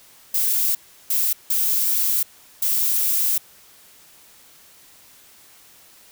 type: noise bursts at uneven times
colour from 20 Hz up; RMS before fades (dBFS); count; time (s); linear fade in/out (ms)
violet; -20; 4; 0.34-0.75 / 1.1-1.33 / 1.5-2.23 / 2.62-3.38; 5
effects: white hiss -50 dBFS RMS until 6.11 s